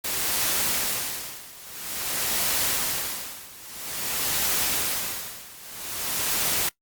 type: noise with tremolo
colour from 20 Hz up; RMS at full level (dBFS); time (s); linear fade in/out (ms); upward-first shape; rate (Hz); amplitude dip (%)
white; -24; 0.04-6.69; 5; sine; 0.5; 90
effects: noise-tail reverb RT60 0.1 s tail -20 dB re dry + Opus 48 kbps